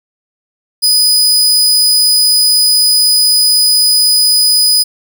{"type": "tone", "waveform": "sawtooth", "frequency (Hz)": 4978, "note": "D#8", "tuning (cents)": 0, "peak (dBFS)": -4, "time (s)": [0.82, 4.84], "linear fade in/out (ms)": 20, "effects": []}